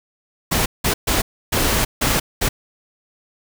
pink noise bursts at uneven times, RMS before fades -18 dBFS, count 6, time 0.51-0.66 / 0.84-0.94 / 1.07-1.22 / 1.52-1.85 / 2.01-2.2 / 2.41-2.49 s, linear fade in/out 10 ms, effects none

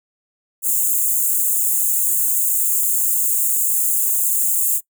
white high-pass noise, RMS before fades -18 dBFS, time 0.62-4.81 s, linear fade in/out 50 ms, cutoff 6800 Hz, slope 96 dB/octave, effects noise-tail reverb RT60 0.1 s tail -21 dB re dry

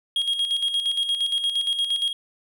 triangle tone with tremolo, 3270 Hz, G#7, 28 cents flat, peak -18 dBFS, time 0.16-2.13 s, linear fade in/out 2 ms, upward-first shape square, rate 8.6 Hz, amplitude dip 55%, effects none

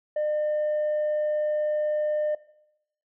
sine tone with tanh clipping, 604 Hz, D5, 48 cents sharp, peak -24 dBFS, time 0.16-2.35 s, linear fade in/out 5 ms, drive 1 dB, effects noise-tail reverb RT60 0.8 s tail -18 dB re dry

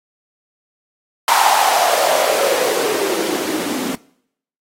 blue noise with band-pass filter sweep, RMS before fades -17 dBFS, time 1.28-3.95 s, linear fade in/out 2 ms, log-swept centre 940 to 250 Hz, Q 5.7, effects noise-tail reverb RT60 0.7 s tail -23 dB re dry + AAC 48 kbps

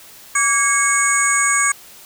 sine tone cluster, 1150 / 1635 / 2199 / 6770 / 8170 Hz, D6 / G#6 / C#7 / G#8 / C9, -37 / -28 / -14 / +32 / -42 cents, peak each -20 dBFS, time 0.35-1.72 s, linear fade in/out 5 ms, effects white hiss -42 dBFS RMS until 2.05 s

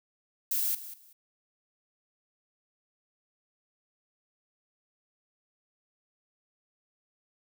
violet noise with echo, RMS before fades -29 dBFS, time 0.51-0.75 s, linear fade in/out 5 ms, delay 190 ms, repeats 2, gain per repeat -14 dB, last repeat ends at 1.13 s, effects none

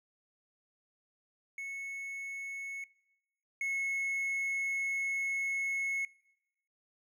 triangle tone pair in turn, 2200 / 2186 Hz, C#7 / C#7, -14 / -25 cents, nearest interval unison, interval 11 cents, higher first, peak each -36 / -30 dBFS, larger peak second, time 1.58-2.84 / 3.61-6.05 s, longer second, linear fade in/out 2 ms, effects noise-tail reverb RT60 0.9 s tail -22 dB re dry

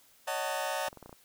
sawtooth chord, D# half-diminished seventh, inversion third, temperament just, 560 / 622.3 / 746.7 / 896 Hz, C#5 / D#5 / F#5 / A5, +18 / 0 / +16 / +31 cents, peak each -33 dBFS, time 0.27-0.89 s, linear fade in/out 10 ms
clicks, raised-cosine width 1 ms, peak -33 dBFS, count 7, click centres 0.883 / 0.929 / 0.973 / 1.027 / 1.06 / 1.094 / 1.128 s
effects white hiss -62 dBFS RMS until 1.24 s

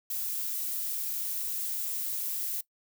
violet noise, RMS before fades -33 dBFS, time 0.1-2.61 s, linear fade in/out 5 ms, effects noise-tail reverb RT60 0.1 s tail -20 dB re dry

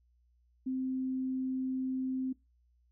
sine tone, 260.3 Hz, C4, 9 cents flat, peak -31 dBFS, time 0.66-2.33 s, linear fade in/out 10 ms, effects noise-tail reverb RT60 0.2 s tail -20 dB re dry + added 60 Hz sine -66 dBFS peak until 2.91 s

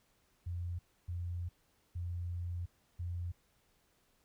sine tone bursts at uneven times, 87.31 Hz, F2, in tune, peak -36 dBFS, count 4, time 0.46-0.79 / 1.08-1.49 / 1.95-2.66 / 2.99-3.32 s, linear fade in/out 10 ms, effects pink hiss -73 dBFS RMS until 4.24 s

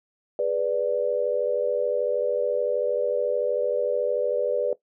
sine chord, G# diminished, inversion none, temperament equal, 415.3 / 493.9 / 587.3 Hz, G#4 / B4 / D5, 0 / 0 / 0 cents, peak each -30 / -24 / -25 dBFS, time 0.39-4.73 s, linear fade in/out 2 ms, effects noise-tail reverb RT60 0.1 s tail -17 dB re dry

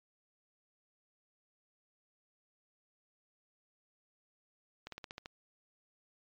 slowing click train, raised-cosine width 0.2 ms, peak -25 dBFS, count 7, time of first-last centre 4.87-5.259 s, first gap 53 ms, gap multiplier 1.08, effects low-pass 5000 Hz 12 dB/octave + MP3 96 kbps

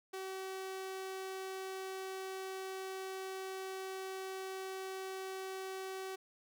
sawtooth tone, 380.6 Hz, F#4, 49 cents sharp, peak -37 dBFS, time 0.13-6.16 s, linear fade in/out 10 ms, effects none

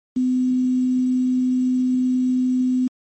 sine tone with quantisation, 253.8 Hz, B3, 47 cents sharp, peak -16 dBFS, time 0.16-2.88 s, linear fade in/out 10 ms, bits 7, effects MP3 32 kbps

